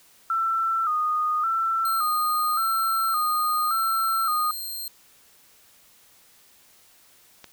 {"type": "tone with vibrato", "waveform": "sine", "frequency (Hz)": 1285, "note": "E6", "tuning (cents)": -45, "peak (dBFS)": -21, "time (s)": [0.3, 4.51], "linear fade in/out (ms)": 2, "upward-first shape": "square", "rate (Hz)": 0.88, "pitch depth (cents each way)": 70}
{"type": "tone", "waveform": "5% pulse", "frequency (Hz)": 4186, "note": "C8", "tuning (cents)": 0, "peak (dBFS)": -24, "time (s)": [1.85, 4.88], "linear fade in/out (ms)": 2}
{"type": "click", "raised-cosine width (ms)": 0.2, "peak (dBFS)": -23, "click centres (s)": 7.443}
{"effects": ["white hiss -56 dBFS RMS until 7.52 s"]}